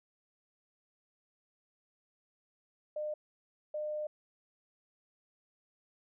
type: tone bursts at uneven times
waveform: sine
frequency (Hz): 605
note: D#5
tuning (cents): -49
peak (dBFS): -34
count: 2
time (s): 2.96-3.14 / 3.74-4.07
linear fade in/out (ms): 5
effects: none